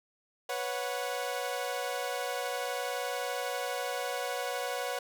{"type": "chord", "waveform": "sawtooth", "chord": "B suspended second", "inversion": "none", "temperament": "equal with one note detuned", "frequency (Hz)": [493.9, 554.4, 734.9], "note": ["B4", "C#5", "F#5"], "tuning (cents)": [0, 0, -12], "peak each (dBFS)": -33, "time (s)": [0.49, 4.99], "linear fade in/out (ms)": 5, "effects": []}